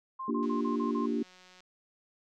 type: tone bursts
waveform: sine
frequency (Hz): 1054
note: C6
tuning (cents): +12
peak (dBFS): -35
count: 6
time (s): 0.19-1.065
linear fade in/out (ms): 10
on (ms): 120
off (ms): 31
type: chord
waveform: sine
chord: G minor seventh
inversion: first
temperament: equal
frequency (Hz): 233.1 / 293.7 / 349.2 / 392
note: Bb3 / D4 / F4 / G4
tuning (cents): 0 / 0 / 0 / 0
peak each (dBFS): -31 / -33 / -37 / -36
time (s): 0.28-1.23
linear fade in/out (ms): 5
type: click train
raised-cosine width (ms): 0.2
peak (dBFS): -39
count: 216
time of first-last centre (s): 0.43-1.605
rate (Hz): 183
effects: none